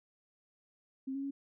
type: tone with pitch steps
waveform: sine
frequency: 266.1 / 274.6 / 277.3 Hz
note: C4 / C#4 / C#4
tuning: +29 / -16 / +1 cents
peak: -35 dBFS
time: 1.07-1.31 s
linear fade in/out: 10 ms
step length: 80 ms
effects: none